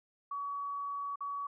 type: tone with dropouts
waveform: sine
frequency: 1132 Hz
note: C#6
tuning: 36 cents sharp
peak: -35 dBFS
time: 0.31-1.47 s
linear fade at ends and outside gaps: 5 ms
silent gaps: 1.158-1.206 s
effects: none